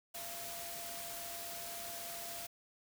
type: tone in noise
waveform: sine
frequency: 685 Hz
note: F5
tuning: 34 cents flat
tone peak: -49 dBFS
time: 0.14-2.47 s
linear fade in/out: 10 ms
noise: white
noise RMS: -45 dBFS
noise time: 0.14-2.47 s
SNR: -7 dB
effects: none